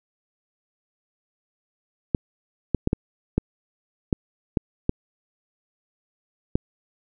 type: clicks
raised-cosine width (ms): 3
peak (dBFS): -6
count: 9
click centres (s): 2.148 / 2.747 / 2.874 / 2.931 / 3.38 / 4.128 / 4.572 / 4.894 / 6.555
effects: none